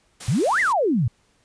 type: noise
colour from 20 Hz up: white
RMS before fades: -35 dBFS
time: 0.2-0.73 s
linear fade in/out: 10 ms
type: exponential two-way sweep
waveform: sine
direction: up then down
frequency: 103.83 to 2100 to 103.83 Hz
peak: -17 dBFS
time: 0.28-1.08 s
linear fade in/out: 5 ms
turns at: 0.6 s
effects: pink hiss -63 dBFS RMS until 1.44 s + resampled to 22050 Hz